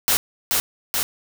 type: noise with echo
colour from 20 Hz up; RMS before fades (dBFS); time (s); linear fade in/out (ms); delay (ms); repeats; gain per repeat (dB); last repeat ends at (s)
white; -18; 0.08-0.17; 0; 430; 2; -2; 1.03
effects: none